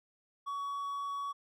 triangle tone, 1126 Hz, C#6, 27 cents sharp, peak -33 dBFS, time 0.46-1.33 s, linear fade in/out 20 ms, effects none

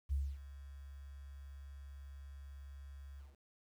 sine tone with ADSR envelope, 69.3 Hz, C#2, in tune, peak -31 dBFS, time 0.09-3.37 s, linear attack 32 ms, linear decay 250 ms, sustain -17 dB, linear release 180 ms, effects 11-bit

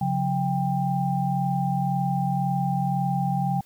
sine tone cluster, 137.7 / 179.6 / 793 Hz, C#3 / F3 / G5, -11 / +49 / +20 cents, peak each -26 dBFS, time 0.01-3.61 s, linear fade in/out 5 ms, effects white hiss -57 dBFS RMS until 3.65 s

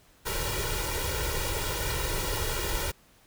pink noise with comb filter, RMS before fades -30 dBFS, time 0.25-2.92 s, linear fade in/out 20 ms, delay 2.1 ms, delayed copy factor +0.95, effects pink hiss -60 dBFS RMS until 3.26 s

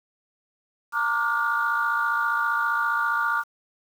sine tone cluster, 917 / 1174 / 1418 / 1473 Hz, A#5 / D6 / F6 / F#6, -29 / -1 / +26 / -8 cents, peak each -29 / -25 / -24 / -30 dBFS, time 0.92-3.44 s, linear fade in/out 50 ms, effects tanh soft clip ceiling -13 dBFS + 8-bit

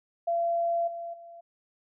sine tone with level steps, 681 Hz, F5, 44 cents flat, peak -24 / -34 / -44 dBFS, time 0.27-1.41 s, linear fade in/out 10 ms, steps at 0.87 / 1.13 s, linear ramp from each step 10 ms, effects none

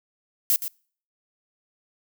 violet noise with echo, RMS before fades -20 dBFS, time 0.5-0.56 s, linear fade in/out 0 ms, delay 120 ms, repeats 1, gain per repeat -10 dB, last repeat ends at 0.68 s, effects noise-tail reverb RT60 0.5 s tail -26 dB re dry

